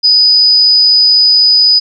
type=tone with amplitude modulation; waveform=sine; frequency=4978 Hz; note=D#8; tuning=in tune; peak=-3 dBFS; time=0.03-1.8 s; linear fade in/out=20 ms; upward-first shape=sine; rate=264 Hz; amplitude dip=25%; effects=none